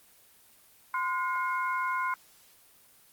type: tone cluster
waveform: sine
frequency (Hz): 1032 / 1437 / 2157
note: C6 / F6 / C#7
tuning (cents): -24 / +49 / -48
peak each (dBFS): -29 / -33 / -38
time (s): 0.94-2.14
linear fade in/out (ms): 2
effects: white hiss -59 dBFS RMS until 3.12 s + Opus 24 kbps